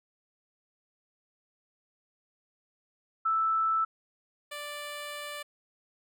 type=tone pair in turn; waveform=sine / 10% pulse; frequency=1318.5 / 587.3 Hz; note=E6 / D5; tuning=0 / 0 cents; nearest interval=octave + major second; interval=1400 cents; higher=first; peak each=-24 / -29 dBFS; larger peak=first; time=3.25-3.85 / 4.51-5.43 s; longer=second; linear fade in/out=10 ms; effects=none